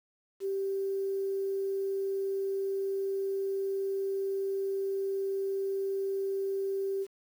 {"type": "tone with quantisation", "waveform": "sine", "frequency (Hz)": 390.2, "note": "G4", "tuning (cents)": -8, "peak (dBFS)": -29, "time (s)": [0.4, 7.07], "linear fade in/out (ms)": 50, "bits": 9, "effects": []}